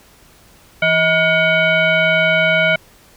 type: tone with frequency modulation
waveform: sine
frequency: 1438 Hz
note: F#6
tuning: 50 cents flat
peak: -11 dBFS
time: 0.82-2.76 s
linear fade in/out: 5 ms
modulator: 802 Hz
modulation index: 1.5
effects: pink hiss -48 dBFS RMS until 3.16 s